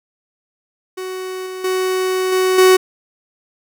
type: tone with level steps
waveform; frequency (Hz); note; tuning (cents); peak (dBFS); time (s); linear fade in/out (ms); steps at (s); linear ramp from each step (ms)
45% pulse; 372.8; F#4; +13; -24 / -26 / -16 / -13 / -7; 0.97-2.77; 10; 1.46 / 1.64 / 2.32 / 2.58; 5
effects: none